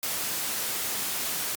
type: noise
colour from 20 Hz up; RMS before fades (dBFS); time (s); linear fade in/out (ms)
white; -30; 0.03-1.55; 0
effects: high-pass 100 Hz 12 dB/octave + Opus 48 kbps